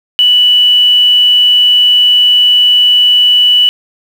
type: tone with quantisation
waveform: sine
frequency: 2960 Hz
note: F#7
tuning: in tune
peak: -4 dBFS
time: 0.19-3.69 s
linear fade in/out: 0 ms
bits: 5
effects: none